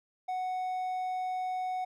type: tone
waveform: triangle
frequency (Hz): 740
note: F#5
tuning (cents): 0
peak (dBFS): -29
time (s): 0.28-1.85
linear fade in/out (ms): 10
effects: none